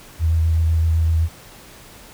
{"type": "tone with vibrato", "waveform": "sine", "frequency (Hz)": 81.3, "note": "E2", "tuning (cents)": -23, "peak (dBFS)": -14, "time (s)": [0.19, 1.29], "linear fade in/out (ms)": 50, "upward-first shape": "sine", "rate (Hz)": 7.9, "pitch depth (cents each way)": 18, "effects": ["pink hiss -43 dBFS RMS until 2.13 s"]}